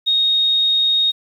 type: tone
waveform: sine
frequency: 3729 Hz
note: A#7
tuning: in tune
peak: -13 dBFS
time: 0.06-1.12 s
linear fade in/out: 20 ms
effects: 8-bit